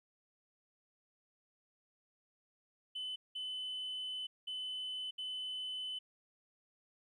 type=tone bursts at uneven times; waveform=sine; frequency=3022 Hz; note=F#7; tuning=36 cents sharp; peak=-37 dBFS; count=4; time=2.95-3.16 / 3.35-4.27 / 4.47-5.11 / 5.18-5.99 s; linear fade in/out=10 ms; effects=tanh soft clip ceiling -36 dBFS + 13-bit